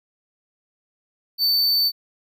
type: tone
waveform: square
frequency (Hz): 4539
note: C#8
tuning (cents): +40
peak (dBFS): -17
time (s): 1.38-1.92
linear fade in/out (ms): 50
effects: none